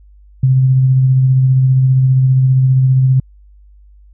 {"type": "tone with tremolo", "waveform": "sine", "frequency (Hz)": 130.81, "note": "C3", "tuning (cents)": 0, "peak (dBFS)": -6, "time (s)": [0.43, 3.2], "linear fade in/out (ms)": 5, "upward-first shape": "sine", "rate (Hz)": 15, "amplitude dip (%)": 25, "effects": ["added 50 Hz sine -40 dBFS peak until 4.13 s"]}